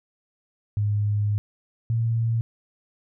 sine tone pair in turn, 103.83 / 114.68 Hz, G#2 / A#2, 0 / -28 cents, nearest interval major second, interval 172 cents, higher second, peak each -20 / -20 dBFS, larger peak neither, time 0.77-1.38 / 1.9-2.41 s, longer first, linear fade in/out 0 ms, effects none

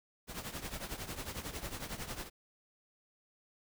pink noise with tremolo, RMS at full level -39 dBFS, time 0.27-2.3 s, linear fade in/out 50 ms, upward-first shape triangle, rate 11 Hz, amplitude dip 80%, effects none

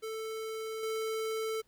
square tone with level steps, 441.5 Hz, A4, 6 cents sharp, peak -37 / -33 dBFS, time 0.02-1.62 s, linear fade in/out 20 ms, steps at 0.83 s, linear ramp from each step 2 ms, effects pink hiss -71 dBFS RMS until 1.67 s

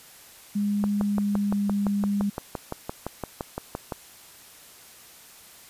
sine tone with pitch glide, 204.6 to 202.2 Hz, G#3 to G#3, -26 to -46 cents, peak -22 dBFS, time 0.55-2.3 s, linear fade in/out 10 ms, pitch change -20 cents, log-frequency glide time 0.99-1.7 s
click train, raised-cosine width 1 ms, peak -15 dBFS, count 19, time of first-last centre 0.84-3.922 s, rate 5.84 Hz
effects white hiss -49 dBFS RMS until 5.69 s + resampled to 32000 Hz

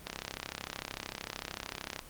click train, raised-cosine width 0.2 ms, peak -18 dBFS, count 65, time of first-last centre 0.07-1.992 s, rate 33.3 Hz, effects pink hiss -51 dBFS RMS until 2.09 s + Opus 24 kbps

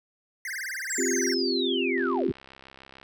square tone with vibrato, 1810 Hz, A6, 48 cents sharp, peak -32 dBFS, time 0.45-1.34 s, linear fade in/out 2 ms, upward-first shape sine, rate 19 Hz, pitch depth 290 cents each way
sine linear sweep, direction down, 7730 to 30.87 Hz, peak -28 dBFS, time 0.89-2.32 s, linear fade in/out 20 ms
sine chord, C suspended fourth, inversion none, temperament just, 261.6 / 348.8 / 392.4 Hz, C4 / F4 / G4, 0 / -2 / +2 cents, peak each -29 dBFS, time 0.98-2.32 s, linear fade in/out 5 ms
click train, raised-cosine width 0.3 ms, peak -31 dBFS, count 71, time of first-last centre 1.98-3.029 s, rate 66.7 Hz
effects none

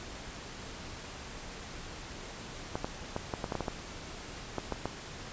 clicks, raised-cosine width 1 ms, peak -18 dBFS, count 12, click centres 2.755 / 2.845 / 3.164 / 3.338 / 3.442 / 3.522 / 3.553 / 3.607 / 3.682 / 4.583 / 4.723 / 4.856 s, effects pink hiss -44 dBFS RMS until 5.32 s + resampled to 16000 Hz

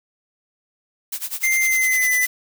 blue noise with tremolo, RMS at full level -25 dBFS, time 1.12-2.27 s, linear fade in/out 5 ms, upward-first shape sine, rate 10 Hz, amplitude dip 90%
square tone with pitch glide, 2093 to 2003 Hz, C7 to B6, 0 to +24 cents, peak -17 dBFS, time 1.43-2.26 s, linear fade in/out 10 ms, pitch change -76 cents, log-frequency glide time 1.6-2.14 s
effects none

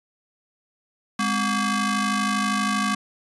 sawtooth ring-modulated tone, 466.2 Hz, A#4, in tune, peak -14 dBFS, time 1.19-2.95 s, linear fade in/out 5 ms, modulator 673 Hz, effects resampled to 24000 Hz

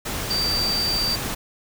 sine tone in noise, 4655 Hz, D8, 16 cents flat, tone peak -21 dBFS, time 0.3-1.16 s, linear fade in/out 10 ms, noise pink, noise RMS -28 dBFS, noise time 0.05-1.35 s, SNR +4 dB, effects none

